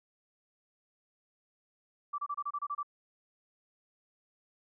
sine tone bursts, 1163 Hz, D6, 17 cents flat, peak -32 dBFS, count 9, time 2.13-2.831 s, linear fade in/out 10 ms, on 53 ms, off 28 ms, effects none

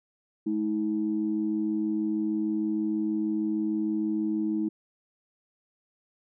sine tone pair together, 213.6 / 320 Hz, G#3 / D#4, +49 / +49 cents, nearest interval perfect fifth, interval 700 cents, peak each -29 / -26 dBFS, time 0.46-4.69 s, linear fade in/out 10 ms, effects tanh soft clip ceiling -17 dBFS

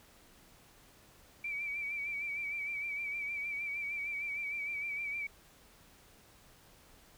sine tone with vibrato, 2311 Hz, D7, 28 cents flat, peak -35 dBFS, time 1.44-5.27 s, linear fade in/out 5 ms, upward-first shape sine, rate 6.5 Hz, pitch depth 47 cents each way, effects pink hiss -61 dBFS RMS until 7.17 s

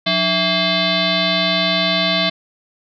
sine tone with frequency modulation, 2100 Hz, C7, 6 cents sharp, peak -14 dBFS, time 0.06-2.3 s, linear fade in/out 10 ms, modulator 480 Hz, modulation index 4.4, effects none

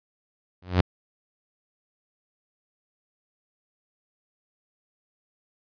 sawtooth tone with exponential growth, 90.5 Hz, F#2, 38 cents flat, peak -10 dBFS, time 0.62-0.81 s, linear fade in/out 5 ms, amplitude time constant 41 ms, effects resampled to 11025 Hz

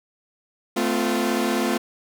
sawtooth chord, F major, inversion first, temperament equal with one note detuned, 220 / 255.9 / 349.2 Hz, A3 / C4 / F4, 0 / -38 / 0 cents, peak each -21 dBFS, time 0.76-1.78 s, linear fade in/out 10 ms, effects none

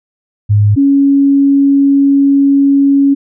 sine tone pair in turn, 103.83 / 278.2 Hz, G#2 / C#4, 0 / +6 cents, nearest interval octave + perfect fourth, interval 1706 cents, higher second, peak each -5 dBFS, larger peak neither, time 0.49-0.76 / 0.76-3.15 s, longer second, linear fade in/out 20 ms, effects none

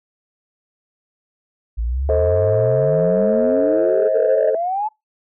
sine exponential sweep, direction up, 54 to 880 Hz, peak -18 dBFS, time 1.77-4.89 s, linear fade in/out 20 ms
sine chord, A diminished, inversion none, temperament just, 440 / 528 / 633.6 Hz, A4 / C5 / Eb5, 0 / +16 / +31 cents, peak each -18 / -18 / -17 dBFS, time 2.09-4.55 s, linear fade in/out 2 ms
effects noise-tail reverb RT60 0.2 s tail -26 dB re dry + tanh soft clip ceiling -7 dBFS

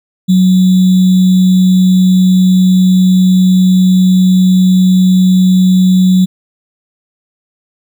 sine tone with sample-and-hold, 185 Hz, F#3, in tune, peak -4 dBFS, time 0.28-6.26 s, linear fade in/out 20 ms, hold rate 3675 Hz, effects none

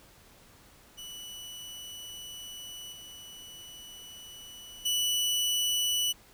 sawtooth tone with level steps, 2960 Hz, F#7, in tune, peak -38 / -42 / -23 dBFS, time 0.97-6.13 s, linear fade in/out 20 ms, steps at 2.92 / 4.85 s, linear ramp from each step 10 ms, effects pink hiss -57 dBFS RMS until 6.33 s

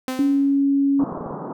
sawtooth tone with exponential decay, 258.5 Hz, C4, 21 cents flat, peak -18 dBFS, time 0.08-0.64 s, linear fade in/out 1 ms, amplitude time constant 120 ms
sine tone with pitch glide, 280 to 278.1 Hz, C#4 to C#4, +18 to +6 cents, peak -15 dBFS, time 0.19-1.04 s, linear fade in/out 2 ms, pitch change -12 cents, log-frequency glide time 0.29-0.39 s
pink band-pass noise, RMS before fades -31 dBFS, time 0.99-1.53 s, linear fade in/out 5 ms, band 140 to 1200 Hz, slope 48 dB/octave
clicks, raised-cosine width 2 ms, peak -23 dBFS, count 6, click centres 1.029 / 1.124 / 1.176 / 1.209 / 1.263 / 1.309 s
effects none

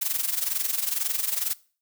blue noise with amplitude modulation, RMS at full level -24 dBFS, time 0.01-1.54 s, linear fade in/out 10 ms, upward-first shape sine, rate 22.1 Hz, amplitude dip 75%, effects noise-tail reverb RT60 0.4 s tail -21 dB re dry

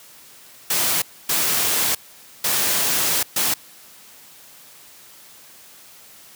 white noise bursts at uneven times, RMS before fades -20 dBFS, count 4, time 0.7-1.02 / 1.29-1.95 / 2.44-3.23 / 3.36-3.54 s, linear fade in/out 5 ms, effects white hiss -46 dBFS RMS until 6.35 s + high-pass 100 Hz 12 dB/octave

